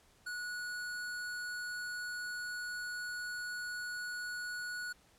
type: tone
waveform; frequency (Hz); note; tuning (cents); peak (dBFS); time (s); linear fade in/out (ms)
square; 1463; F#6; -20; -39; 0.26-4.93; 10
effects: pink hiss -66 dBFS RMS until 5.18 s + low-pass 12000 Hz 12 dB/octave